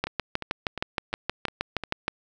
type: two click trains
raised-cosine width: 0.3 ms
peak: -9 / -16 dBFS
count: 14 / 6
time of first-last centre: 0.04-2.081 / 0.07-1.837 s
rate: 6.37 / 2.83 Hz
effects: none